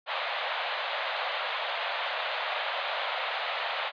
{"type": "band-pass noise", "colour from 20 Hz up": "pink", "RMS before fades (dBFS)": -32, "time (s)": [0.06, 3.92], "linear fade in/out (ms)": 50, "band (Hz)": [560, 3900], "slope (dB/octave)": 48, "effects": ["resampled to 11025 Hz"]}